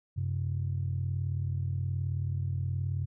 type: tone pair together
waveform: sine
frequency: 93.7 / 132.51 Hz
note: F#2 / C3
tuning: +22 / +22 cents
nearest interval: tritone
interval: 600 cents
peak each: -30 / -32 dBFS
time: 0.16-3.06 s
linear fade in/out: 20 ms
effects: tanh soft clip ceiling -22 dBFS